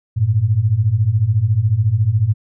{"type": "beating tone pair", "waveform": "sine", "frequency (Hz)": [98.9, 112.9], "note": ["G2", "A2"], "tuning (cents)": [16, 45], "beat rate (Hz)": 14, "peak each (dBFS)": [-17, -14], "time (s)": [0.16, 2.34], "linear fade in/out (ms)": 20, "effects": []}